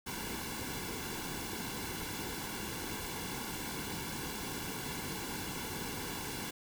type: noise with comb filter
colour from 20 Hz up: pink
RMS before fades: -40 dBFS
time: 0.06-6.51 s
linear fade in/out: 10 ms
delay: 1.6 ms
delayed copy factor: -0.7
effects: none